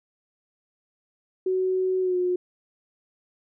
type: tone with pitch glide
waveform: sine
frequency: 373.1 to 360.6 Hz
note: F#4 to F#4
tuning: +14 to -45 cents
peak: -21 dBFS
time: 1.46-2.36 s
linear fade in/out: 5 ms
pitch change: -59 cents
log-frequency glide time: 2.01-2.17 s
effects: none